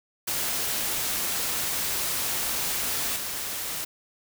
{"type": "noise with level steps", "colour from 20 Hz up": "white", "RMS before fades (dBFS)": [-28, -32], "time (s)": [0.27, 3.85], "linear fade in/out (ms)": 10, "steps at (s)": 3.16, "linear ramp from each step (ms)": 2, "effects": []}